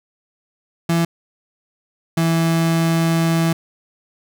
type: tone pair in turn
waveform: 35% pulse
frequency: 167.7 / 164.91 Hz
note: E3 / E3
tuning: +30 / +1 cents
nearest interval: unison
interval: 29 cents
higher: first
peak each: -13 dBFS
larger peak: neither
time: 0.89-1.05 / 2.17-3.53 s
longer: second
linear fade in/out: 5 ms
effects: none